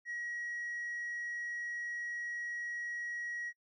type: tone with tanh clipping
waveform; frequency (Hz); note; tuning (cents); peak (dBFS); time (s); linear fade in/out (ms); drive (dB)
triangle; 1906; A#6; +38; -38; 0.05-3.53; 50; 6
effects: noise-tail reverb RT60 0.1 s tail -25 dB re dry